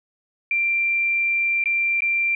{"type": "tone with dropouts", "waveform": "sine", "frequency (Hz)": 2364, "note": "D7", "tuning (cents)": 11, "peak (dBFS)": -18, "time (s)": [0.51, 2.35], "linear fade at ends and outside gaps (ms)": 2, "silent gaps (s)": [[1.64, 1.657], [2.006, 2.02]], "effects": []}